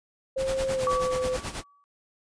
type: tone with pitch glide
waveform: sine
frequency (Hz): 531 to 510.3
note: C5 to C5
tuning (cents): +25 to -43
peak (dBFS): -25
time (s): 0.36-1.37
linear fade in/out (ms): 10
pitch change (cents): -68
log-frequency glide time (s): 0.73-0.88
type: noise with tremolo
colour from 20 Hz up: pink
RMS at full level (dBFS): -32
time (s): 0.37-1.64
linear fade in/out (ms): 50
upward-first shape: sine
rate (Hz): 9.3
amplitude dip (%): 75
type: tone with exponential decay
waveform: sine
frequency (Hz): 1142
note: D6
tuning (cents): -49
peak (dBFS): -22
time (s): 0.87-1.84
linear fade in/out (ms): 0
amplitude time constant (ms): 210
effects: resampled to 22050 Hz